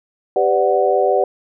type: chord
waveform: sine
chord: G major seventh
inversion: none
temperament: equal with one note detuned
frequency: 392 / 501.6 / 587.3 / 740 Hz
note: G4 / B4 / D5 / F#5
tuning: 0 / +27 / 0 / 0 cents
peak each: -18 dBFS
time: 0.36-1.24 s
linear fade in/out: 2 ms
effects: none